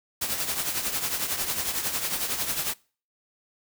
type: noise with tremolo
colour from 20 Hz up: white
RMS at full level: -26 dBFS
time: 0.21-2.74 s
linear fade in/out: 10 ms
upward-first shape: triangle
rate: 11 Hz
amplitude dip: 65%
effects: noise-tail reverb RT60 0.4 s tail -24 dB re dry